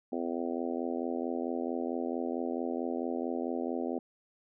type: harmonic tone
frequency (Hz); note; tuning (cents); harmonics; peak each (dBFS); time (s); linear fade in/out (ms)
84.5; E2; +43; 3 / 4 / 5 / 6 / 7 / 8 / 9; -35 / -37 / -39 / -41 / -42 / -43 / -44; 0.12-3.99; 5
effects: none